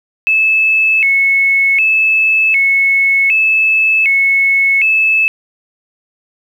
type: tone with vibrato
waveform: sine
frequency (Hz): 2395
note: D7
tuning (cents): +33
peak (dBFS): -8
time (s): 0.27-5.28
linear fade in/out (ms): 0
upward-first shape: square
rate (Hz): 0.66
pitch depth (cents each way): 150
effects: 7-bit